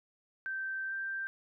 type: tone with pitch glide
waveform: sine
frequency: 1557 to 1573.3 Hz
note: G6 to G6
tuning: -12 to +6 cents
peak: -34 dBFS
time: 0.46-1.27 s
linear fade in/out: 0 ms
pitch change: +18 cents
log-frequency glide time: 0.87-0.93 s
effects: none